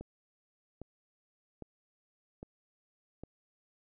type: click train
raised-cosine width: 2 ms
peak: -30 dBFS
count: 5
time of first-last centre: 0.01-3.236 s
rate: 1.24 Hz
effects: none